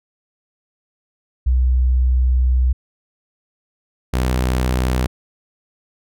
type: tone pair in turn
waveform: sine / sawtooth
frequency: 63 / 63 Hz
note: B1 / B1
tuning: +35 / +35 cents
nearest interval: unison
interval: 0 cents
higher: neither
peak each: -12 dBFS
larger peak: neither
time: 1.46-2.73 / 4.13-5.07 s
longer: first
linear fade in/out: 10 ms
effects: none